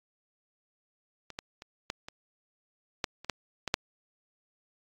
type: clicks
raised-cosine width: 0.2 ms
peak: -25 / -18 / -27 / -15 / -24 / -11 / -28 / -12 / -15 / -6 dBFS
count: 10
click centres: 1.303 / 1.389 / 1.621 / 1.901 / 2.085 / 3.042 / 3.246 / 3.297 / 3.677 / 3.741 s
effects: AAC 48 kbps